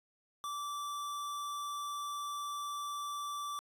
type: tone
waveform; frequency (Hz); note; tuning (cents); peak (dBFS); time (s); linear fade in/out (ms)
square; 1164; D6; -16; -38; 0.44-3.59; 0
effects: resampled to 32000 Hz